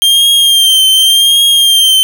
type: tone with vibrato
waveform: 45% pulse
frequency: 3180 Hz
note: G7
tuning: 24 cents sharp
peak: -5 dBFS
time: 0.02-2.03 s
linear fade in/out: 0 ms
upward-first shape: triangle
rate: 0.88 Hz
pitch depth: 51 cents each way
effects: none